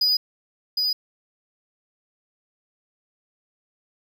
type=tone with echo; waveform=triangle; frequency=4945 Hz; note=D#8; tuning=12 cents flat; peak=-16 dBFS; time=0.01-0.17 s; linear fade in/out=5 ms; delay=760 ms; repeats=1; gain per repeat=-3 dB; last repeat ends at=0.93 s; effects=none